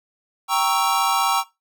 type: chord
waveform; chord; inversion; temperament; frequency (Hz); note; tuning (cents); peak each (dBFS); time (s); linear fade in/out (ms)
square; G diminished seventh; none; equal; 784 / 932.3 / 1108.7 / 1318.5; G5 / Bb5 / Db6 / Fb6; 0 / 0 / 0 / 0; -24; 0.48-1.44; 50
effects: noise-tail reverb RT60 0.2 s tail -17 dB re dry